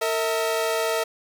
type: tone pair together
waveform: sawtooth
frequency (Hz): 455.3 / 646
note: A#4 / E5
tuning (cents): -41 / -35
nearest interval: tritone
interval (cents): 606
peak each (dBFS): -21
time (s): 0.01-1.04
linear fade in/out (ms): 10
effects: none